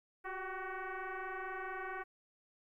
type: tone with frequency modulation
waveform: sine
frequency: 364.8 Hz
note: F#4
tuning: 24 cents flat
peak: -39 dBFS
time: 0.24-2.04 s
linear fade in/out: 20 ms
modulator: 377 Hz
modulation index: 4.3
effects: 13-bit